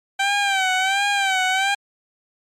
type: tone with vibrato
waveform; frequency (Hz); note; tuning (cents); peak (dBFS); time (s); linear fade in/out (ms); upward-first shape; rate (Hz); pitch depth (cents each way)
15% pulse; 777; G5; -16; -11; 0.19-1.75; 10; sine; 1.4; 77
effects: low-pass 7000 Hz 12 dB/octave + MP3 96 kbps